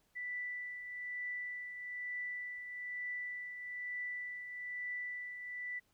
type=tone with tremolo; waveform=sine; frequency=1975.5 Hz; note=B6; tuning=in tune; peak=-37 dBFS; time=0.15-5.8 s; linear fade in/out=20 ms; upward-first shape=triangle; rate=1.1 Hz; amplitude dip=55%; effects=pink hiss -75 dBFS RMS until 5.93 s